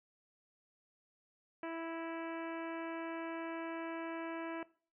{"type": "harmonic tone with a mistuned harmonic", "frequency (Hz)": 329.6, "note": "E4", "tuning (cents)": 0, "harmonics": [1, 2, 3, 4, 5, 6, 7, 8, 9], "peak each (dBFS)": [-42, -44, -48, -52, -51, -56, -54, -58, -63], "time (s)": [1.63, 4.63], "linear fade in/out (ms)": 2, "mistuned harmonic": 6, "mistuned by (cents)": -20, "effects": ["noise-tail reverb RT60 0.4 s tail -20 dB re dry"]}